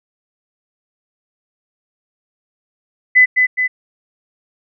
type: tone with echo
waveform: sine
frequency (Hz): 2008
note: B6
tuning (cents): +28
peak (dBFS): -5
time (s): 3.15-3.26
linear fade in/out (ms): 20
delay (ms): 210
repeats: 2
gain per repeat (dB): -4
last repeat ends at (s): 3.68
effects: none